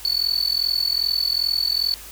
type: tone with amplitude modulation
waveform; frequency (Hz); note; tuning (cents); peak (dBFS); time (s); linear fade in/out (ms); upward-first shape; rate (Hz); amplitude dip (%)
triangle; 4459; C#8; +9; -14; 0.05-1.94; 0; sine; 42.5; 90
effects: added 50 Hz sine -45 dBFS peak until 2.11 s + white hiss -40 dBFS RMS until 2.11 s